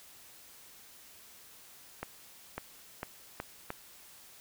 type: accelerating click train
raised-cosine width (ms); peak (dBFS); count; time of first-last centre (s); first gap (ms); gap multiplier
0.5; -21; 5; 2.03-3.704; 550; 0.82
effects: white hiss -55 dBFS RMS until 4.4 s